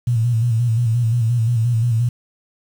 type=tone with vibrato; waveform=sine; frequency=116.54 Hz; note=A#2; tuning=in tune; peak=-14 dBFS; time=0.07-2.09 s; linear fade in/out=5 ms; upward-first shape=square; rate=5.7 Hz; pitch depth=64 cents each way; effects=7-bit